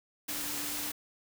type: tone in noise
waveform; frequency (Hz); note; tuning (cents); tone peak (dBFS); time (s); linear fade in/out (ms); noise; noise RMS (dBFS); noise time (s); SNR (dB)
sine; 293.9; D4; +1; -46; 0.28-0.92; 10; white; -36; 0.28-0.92; -13
effects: none